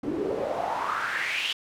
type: noise with band-pass filter sweep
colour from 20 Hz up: pink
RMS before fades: -29 dBFS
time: 0.03-1.53 s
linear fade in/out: 5 ms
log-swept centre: 280 to 3200 Hz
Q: 4.9
effects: none